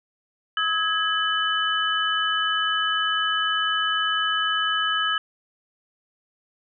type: tone cluster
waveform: sine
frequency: 1282 / 1658 / 3000 Hz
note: E6 / G#6 / F#7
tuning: -49 / -3 / +23 cents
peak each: -25 dBFS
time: 0.57-5.18 s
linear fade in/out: 2 ms
effects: none